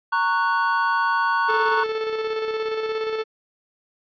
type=chord; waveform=triangle; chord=F# major; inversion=first; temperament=just; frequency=925 / 1110 / 1480 Hz; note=A#5 / C#6 / F#6; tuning=-14 / +2 / 0 cents; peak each=-21 dBFS; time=0.12-1.84 s; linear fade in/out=10 ms
type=tone with tremolo; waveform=45% pulse; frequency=439.5 Hz; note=A4; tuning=2 cents flat; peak=-22 dBFS; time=1.48-3.24 s; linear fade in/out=20 ms; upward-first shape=square; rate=17 Hz; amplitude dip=35%
effects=resampled to 11025 Hz